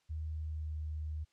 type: tone with pitch glide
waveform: sine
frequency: 78.2 to 76.99 Hz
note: D#2 to D#2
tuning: +9 to -18 cents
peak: -36 dBFS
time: 0.09-1.25 s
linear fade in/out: 20 ms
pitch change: -27 cents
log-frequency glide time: 0.3-0.77 s
effects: white hiss -75 dBFS RMS until 1.32 s + low-pass 6000 Hz 12 dB/octave